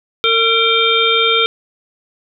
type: harmonic tone with a mistuned harmonic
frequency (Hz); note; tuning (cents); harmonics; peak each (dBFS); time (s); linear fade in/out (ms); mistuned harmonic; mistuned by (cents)
454.1; A#4; -45; 1 / 3 / 5 / 7 / 8; -17 / -17 / -17 / -17 / -17; 0.24-1.46; 0; 5; +55
effects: none